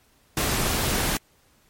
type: noise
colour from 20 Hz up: pink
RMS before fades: -24 dBFS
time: 0.37-1.17 s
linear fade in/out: 2 ms
effects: pink hiss -61 dBFS RMS until 1.69 s + MP3 64 kbps